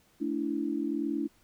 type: chord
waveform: sine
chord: A suspended fourth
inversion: none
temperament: equal with one note detuned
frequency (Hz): 220 / 288.1 / 329.6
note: A3 / D4 / E4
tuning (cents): 0 / -33 / 0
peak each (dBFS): -36 / -31 / -33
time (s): 0.2-1.28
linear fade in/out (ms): 20
effects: pink hiss -65 dBFS RMS until 1.43 s